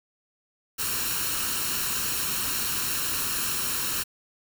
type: noise with comb filter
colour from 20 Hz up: white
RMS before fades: -28 dBFS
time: 0.78-4.04 s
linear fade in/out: 20 ms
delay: 0.72 ms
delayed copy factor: +0.6
effects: none